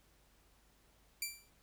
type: tone with exponential decay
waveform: 10% pulse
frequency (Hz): 2349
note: D7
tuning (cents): 0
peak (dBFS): -25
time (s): 1.22-1.5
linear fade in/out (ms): 2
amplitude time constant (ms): 59
effects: added 50 Hz sine -70 dBFS peak until 1.62 s + pink hiss -70 dBFS RMS until 1.62 s